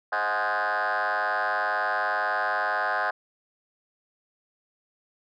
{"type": "tone with frequency modulation", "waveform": "sine", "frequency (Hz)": 1145, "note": "D6", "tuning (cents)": -44, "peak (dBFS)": -21, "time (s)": [0.12, 3.11], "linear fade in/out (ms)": 10, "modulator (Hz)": 102, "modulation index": 5.2, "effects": ["tanh soft clip ceiling -22 dBFS"]}